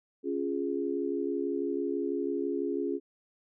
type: chord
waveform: sine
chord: Db major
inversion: none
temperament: equal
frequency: 277.2 / 349.2 / 415.3 Hz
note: Db4 / F4 / Ab4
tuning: 0 / 0 / 0 cents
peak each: -33 dBFS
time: 0.23-3 s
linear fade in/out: 50 ms
effects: none